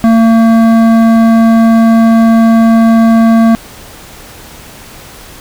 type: tone with hard clipping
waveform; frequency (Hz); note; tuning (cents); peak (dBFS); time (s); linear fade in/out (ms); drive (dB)
sine; 226.8; A#3; -47; -5; 0.04-3.55; 0; 12
effects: pink hiss -32 dBFS RMS until 5.4 s